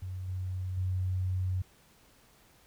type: tone with level steps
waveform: sine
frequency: 92.5 Hz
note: F#2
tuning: in tune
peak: -35 / -32 / -28 dBFS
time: 0.02-1.62 s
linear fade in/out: 5 ms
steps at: 0.28 / 0.77 s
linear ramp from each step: 5 ms
effects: pink hiss -62 dBFS RMS until 2.66 s